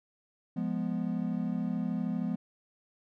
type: chord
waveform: triangle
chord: F diminished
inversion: none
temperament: equal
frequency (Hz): 174.61 / 207.7 / 246.9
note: F3 / Ab3 / Cb4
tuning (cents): 0 / 0 / 0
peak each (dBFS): -32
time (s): 0.56-2.36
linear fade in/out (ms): 10
effects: none